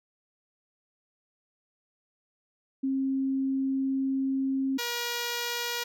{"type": "tone pair in turn", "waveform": ["sine", "5% pulse"], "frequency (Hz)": [268.1, 477.7], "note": ["C4", "A#4"], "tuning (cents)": [42, 42], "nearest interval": "minor seventh", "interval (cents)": 1000, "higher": "second", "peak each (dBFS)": [-25, -18], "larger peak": "second", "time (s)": [[2.83, 4.78], [4.78, 5.84]], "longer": "first", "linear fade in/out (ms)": 10, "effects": []}